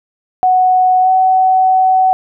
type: tone with pitch glide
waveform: sine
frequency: 740 to 751.6 Hz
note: F#5 to F#5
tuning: 0 to +27 cents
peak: -7 dBFS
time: 0.43-2.13 s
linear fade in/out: 0 ms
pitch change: +27 cents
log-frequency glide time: 1.01-1.1 s
effects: none